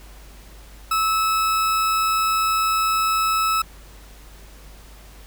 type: tone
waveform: 40% pulse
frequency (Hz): 1300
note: E6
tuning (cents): -24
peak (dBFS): -17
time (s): 0.91-3.62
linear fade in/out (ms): 5
effects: added 50 Hz sine -42 dBFS peak until 5.26 s + pink hiss -48 dBFS RMS until 5.26 s